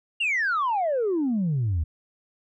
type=exponential sweep; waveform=sine; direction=down; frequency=2879 to 74.1 Hz; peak=-20 dBFS; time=0.2-1.84 s; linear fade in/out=10 ms; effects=tanh soft clip ceiling -19 dBFS